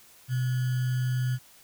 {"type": "tone with sample-and-hold", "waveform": "sine", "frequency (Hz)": 126.3, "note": "B2", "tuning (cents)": 39, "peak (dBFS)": -24, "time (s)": [0.28, 1.39], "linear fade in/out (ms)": 50, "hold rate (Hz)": 1575, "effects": ["white hiss -55 dBFS RMS until 1.63 s"]}